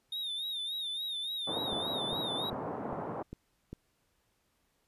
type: tone with vibrato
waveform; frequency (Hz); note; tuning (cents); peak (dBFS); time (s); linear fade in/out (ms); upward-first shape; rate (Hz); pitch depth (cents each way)
triangle; 3669; A#7; -28; -33; 0.12-2.5; 5; sine; 3.5; 84
type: band-pass noise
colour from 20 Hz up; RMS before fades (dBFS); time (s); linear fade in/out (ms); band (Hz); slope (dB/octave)
white; -38; 1.47-3.23; 10; 110 to 940; 24
type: click train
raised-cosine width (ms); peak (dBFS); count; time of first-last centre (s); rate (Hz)
3; -29; 6; 1.73-3.73; 2.5
effects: pink hiss -75 dBFS RMS until 4.87 s + resampled to 32000 Hz